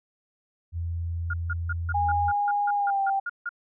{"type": "tone", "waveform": "sine", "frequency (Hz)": 84.5, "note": "E2", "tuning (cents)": 43, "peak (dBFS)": -27, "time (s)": [0.72, 2.33], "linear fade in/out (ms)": 50}
{"type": "tone bursts", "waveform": "sine", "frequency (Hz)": 1420, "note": "F6", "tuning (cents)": 28, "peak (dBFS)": -27, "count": 12, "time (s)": [1.3, 3.492], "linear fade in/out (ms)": 5, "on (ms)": 36, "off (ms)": 160}
{"type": "tone with pitch glide", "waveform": "sine", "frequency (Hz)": [819, 783.8], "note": ["G#5", "G5"], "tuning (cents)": [-24, 0], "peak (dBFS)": -22, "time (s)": [1.94, 3.2], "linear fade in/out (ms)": 10, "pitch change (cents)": -76, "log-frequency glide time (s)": [2.75, 3.02]}
{"effects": []}